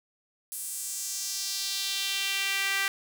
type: tone with high-pass filter sweep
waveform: sawtooth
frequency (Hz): 392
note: G4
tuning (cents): 0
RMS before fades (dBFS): -31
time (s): 0.52-2.88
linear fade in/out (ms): 0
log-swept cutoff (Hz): 10000 to 1800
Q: 2
effects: none